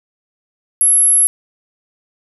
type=tone; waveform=sine; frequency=11175 Hz; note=F9; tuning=in tune; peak=-8 dBFS; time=0.81-1.27 s; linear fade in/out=0 ms; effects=8-bit